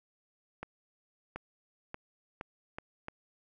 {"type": "accelerating click train", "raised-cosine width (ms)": 0.5, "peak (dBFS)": -24, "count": 6, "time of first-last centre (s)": [0.63, 3.084], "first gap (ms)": 730, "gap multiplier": 0.8, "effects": []}